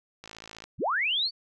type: click train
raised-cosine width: 0.2 ms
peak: -25 dBFS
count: 23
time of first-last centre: 0.24-0.64 s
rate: 55 Hz
type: linear sweep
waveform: sine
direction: up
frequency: 39.52 to 4600 Hz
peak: -24 dBFS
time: 0.78-1.31 s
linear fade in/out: 50 ms
effects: none